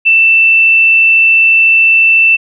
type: tone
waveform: sine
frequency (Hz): 2666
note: E7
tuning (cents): +19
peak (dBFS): -4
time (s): 0.05-2.37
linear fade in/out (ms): 20
effects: none